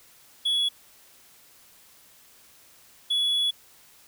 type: tone pair in turn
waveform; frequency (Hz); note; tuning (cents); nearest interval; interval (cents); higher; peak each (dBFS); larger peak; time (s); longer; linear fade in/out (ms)
triangle; 3376 / 3390; G#7 / G#7; +28 / +35; unison; 7; second; -20; neither; 0.45-0.69 / 3.1-3.51; second; 10
effects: white hiss -55 dBFS RMS until 4.07 s